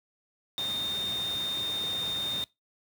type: tone in noise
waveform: sine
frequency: 3652 Hz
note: A#7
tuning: 36 cents flat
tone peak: -29 dBFS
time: 0.58-2.44 s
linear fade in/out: 0 ms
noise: pink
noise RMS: -40 dBFS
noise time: 0.58-2.44 s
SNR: +8 dB
effects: noise-tail reverb RT60 0.2 s tail -21 dB re dry + high-pass 100 Hz 12 dB/octave